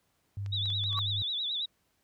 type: tone with pitch glide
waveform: sine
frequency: 100 to 100.87 Hz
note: G2 to G2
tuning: +35 to +50 cents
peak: -32 dBFS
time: 0.37-1.22 s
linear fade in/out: 0 ms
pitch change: +15 cents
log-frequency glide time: 0.5-0.92 s
type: clicks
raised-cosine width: 0.2 ms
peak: -31 dBFS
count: 6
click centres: 0.462 / 0.658 / 0.703 / 0.839 / 0.929 / 0.977 s
type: tone with vibrato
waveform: sine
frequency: 3660 Hz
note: A#7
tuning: 32 cents flat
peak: -30 dBFS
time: 0.52-1.66 s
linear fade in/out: 10 ms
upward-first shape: sine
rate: 9.2 Hz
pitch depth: 120 cents each way
type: tone with exponential growth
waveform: sine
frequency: 1132 Hz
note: C#6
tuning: 36 cents sharp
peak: -28 dBFS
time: 0.87-0.99 s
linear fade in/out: 0 ms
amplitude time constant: 25 ms
effects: pink hiss -73 dBFS RMS until 2.03 s + high-pass 60 Hz 12 dB/octave

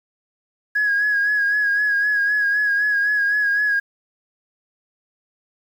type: tone with vibrato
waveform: sine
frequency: 1661.2 Hz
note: G#6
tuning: in tune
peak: -15 dBFS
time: 0.75-3.8 s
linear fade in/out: 10 ms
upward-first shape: sine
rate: 3.9 Hz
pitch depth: 39 cents each way
effects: tanh soft clip ceiling -12 dBFS + 8-bit

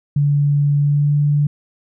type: tone with pitch glide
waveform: sine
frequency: 144.2 to 146.13 Hz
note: D3 to D3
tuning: -31 to -8 cents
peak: -12 dBFS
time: 0.16-1.47 s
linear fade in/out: 5 ms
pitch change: +23 cents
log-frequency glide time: 0.79-1.14 s
effects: none

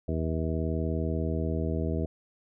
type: harmonic tone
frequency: 80.3 Hz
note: E2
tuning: 45 cents flat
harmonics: 1 / 2 / 3 / 4 / 5 / 6 / 8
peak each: -30 / -33 / -35 / -36 / -37 / -38 / -39 dBFS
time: 0.08-2.06 s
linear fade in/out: 5 ms
effects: none

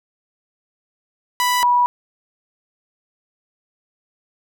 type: tone pair in turn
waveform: sawtooth / sine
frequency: 987.8 / 974.8 Hz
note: B5 / B5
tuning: 0 / -23 cents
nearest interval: unison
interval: 23 cents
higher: first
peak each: -12 dBFS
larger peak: neither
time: 1.4-1.63 / 1.63-1.86 s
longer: neither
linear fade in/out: 0 ms
effects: none

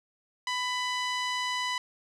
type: tone with low-pass filter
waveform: 5% pulse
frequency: 996 Hz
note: B5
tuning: 14 cents sharp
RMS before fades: -31 dBFS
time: 0.47-1.78 s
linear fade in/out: 2 ms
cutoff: 3300 Hz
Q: 0.58
effects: none

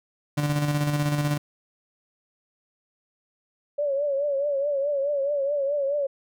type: tone with tremolo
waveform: 35% pulse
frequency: 146.83 Hz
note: D3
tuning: in tune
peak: -19 dBFS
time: 0.37-1.38 s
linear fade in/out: 10 ms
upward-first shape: square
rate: 16 Hz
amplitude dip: 40%
type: tone with vibrato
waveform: sine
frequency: 566 Hz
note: C#5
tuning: 36 cents sharp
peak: -22 dBFS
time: 3.78-6.07 s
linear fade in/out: 10 ms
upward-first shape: triangle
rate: 4.7 Hz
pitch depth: 89 cents each way
effects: none

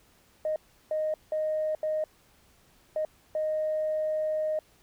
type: tone bursts at uneven times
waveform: sine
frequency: 620 Hz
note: D#5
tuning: 6 cents flat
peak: -25 dBFS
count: 6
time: 0.45-0.56 / 0.91-1.14 / 1.32-1.75 / 1.83-2.04 / 2.96-3.05 / 3.35-4.59 s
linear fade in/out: 2 ms
effects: tanh soft clip ceiling -21 dBFS + pink hiss -62 dBFS RMS until 4.82 s

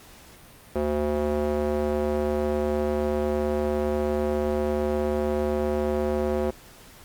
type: tone with band-pass filter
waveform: square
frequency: 74.3 Hz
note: D2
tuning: 21 cents sharp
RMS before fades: -25 dBFS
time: 0.75-6.51 s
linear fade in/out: 10 ms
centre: 470 Hz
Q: 1.8
effects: pink hiss -49 dBFS RMS until 7.04 s + Opus 48 kbps

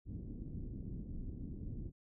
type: low-pass noise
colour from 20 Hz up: pink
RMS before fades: -44 dBFS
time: 0.05-1.92 s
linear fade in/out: 50 ms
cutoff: 290 Hz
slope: 24 dB/octave
effects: none

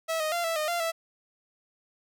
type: tone with pitch steps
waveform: sawtooth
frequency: 650 / 621 / 690 / 659 / 613 / 691 / 659 Hz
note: E5 / D#5 / F5 / E5 / D#5 / F5 / E5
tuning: -24 / -3 / -21 / -1 / -26 / -19 / -1 cents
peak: -23 dBFS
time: 0.08-0.92 s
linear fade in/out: 20 ms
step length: 120 ms
effects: none

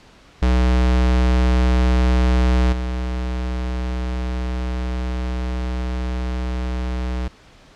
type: tone with level steps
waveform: square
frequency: 62.2 Hz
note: B1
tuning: 13 cents sharp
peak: -14 / -22 dBFS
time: 0.42-7.28 s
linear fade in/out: 5 ms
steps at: 2.72 s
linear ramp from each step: 10 ms
effects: pink hiss -48 dBFS RMS until 7.75 s + low-pass 5000 Hz 12 dB/octave

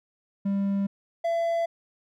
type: tone pair in turn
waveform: triangle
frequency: 198.1 / 672.5 Hz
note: G3 / E5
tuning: +18 / +34 cents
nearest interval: octave + major sixth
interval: 2116 cents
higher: second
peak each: -21 dBFS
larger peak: neither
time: 0.45-0.87 / 1.24-1.66 s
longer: neither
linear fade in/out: 10 ms
effects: none

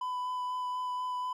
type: tone with vibrato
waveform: triangle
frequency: 1000 Hz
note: B5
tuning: 21 cents sharp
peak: -30 dBFS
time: 0.01-1.33 s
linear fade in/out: 5 ms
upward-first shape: sine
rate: 4.1 Hz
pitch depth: 10 cents each way
effects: none

